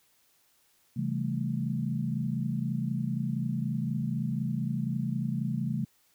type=chord; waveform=sine; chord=A minor seventh; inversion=first; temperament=equal with one note detuned; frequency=134.1 / 164.81 / 196 / 220 Hz; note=C3 / E3 / G3 / A3; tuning=+43 / 0 / 0 / 0 cents; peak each=-32 / -34 / -36 / -33 dBFS; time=0.96-5.85 s; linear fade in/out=10 ms; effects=white hiss -67 dBFS RMS until 6.14 s